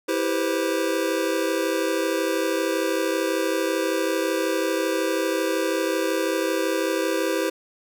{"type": "chord", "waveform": "square", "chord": "C major seventh", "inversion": "first", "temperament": "just", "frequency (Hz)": [327, 392.4, 490.5, 523.3], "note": ["E4", "G4", "B4", "C5"], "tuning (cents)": [-14, 2, -12, 0], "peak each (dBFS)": [-27, -28, -30, -28], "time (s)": [0.08, 7.5], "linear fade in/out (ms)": 10, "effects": []}